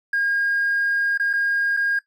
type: tone with dropouts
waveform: triangle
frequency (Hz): 1623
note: G#6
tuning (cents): -40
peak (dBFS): -15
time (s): 0.13-1.99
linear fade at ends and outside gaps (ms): 5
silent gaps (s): 1.176-1.197 / 1.331-1.335 / 1.767-1.771
effects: noise-tail reverb RT60 0.1 s tail -18 dB re dry + tanh soft clip ceiling -15 dBFS